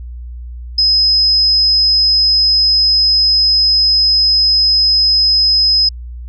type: tone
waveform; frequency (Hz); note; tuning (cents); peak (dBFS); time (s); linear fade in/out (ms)
sine; 5080; D#8; +35; -8; 0.78-5.89; 5
effects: added 60 Hz sine -25 dBFS peak until 6.28 s